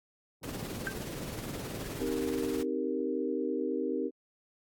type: band-pass noise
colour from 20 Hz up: pink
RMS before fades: -41 dBFS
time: 0.41-2.06 s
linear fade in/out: 50 ms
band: 100 to 530 Hz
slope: 24 dB/octave
type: noise with tremolo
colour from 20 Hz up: pink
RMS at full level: -41 dBFS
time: 0.43-2.63 s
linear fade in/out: 2 ms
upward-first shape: triangle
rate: 19 Hz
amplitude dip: 50%
type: tone with exponential decay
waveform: sine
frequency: 1568 Hz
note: G6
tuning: in tune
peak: -28 dBFS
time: 0.87-0.96 s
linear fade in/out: 0 ms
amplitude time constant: 18 ms
type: chord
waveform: sine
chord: C minor seventh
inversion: none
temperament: equal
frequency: 261.6 / 311.1 / 392 / 466.2 Hz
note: C4 / Eb4 / G4 / Bb4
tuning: 0 / 0 / 0 / 0 cents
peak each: -35 dBFS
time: 1.98-4.11 s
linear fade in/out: 50 ms
effects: AAC 64 kbps